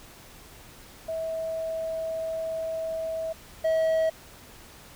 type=tone pair in turn; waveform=sine / triangle; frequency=648 / 642.8 Hz; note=E5 / E5; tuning=-30 / -44 cents; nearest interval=unison; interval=14 cents; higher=first; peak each=-28 / -19 dBFS; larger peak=second; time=1.08-3.33 / 3.64-4.1 s; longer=first; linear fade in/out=10 ms; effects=pink hiss -49 dBFS RMS until 4.95 s